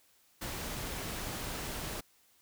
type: noise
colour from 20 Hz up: pink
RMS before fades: -39 dBFS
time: 0.41-2.01 s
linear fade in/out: 10 ms
effects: white hiss -67 dBFS RMS until 2.41 s